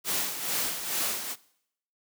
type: noise with tremolo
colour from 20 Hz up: white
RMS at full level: -28 dBFS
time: 0.04-1.36 s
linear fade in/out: 50 ms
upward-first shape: sine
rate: 2.3 Hz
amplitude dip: 60%
effects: noise-tail reverb RT60 0.7 s tail -20 dB re dry + high-pass 150 Hz 12 dB/octave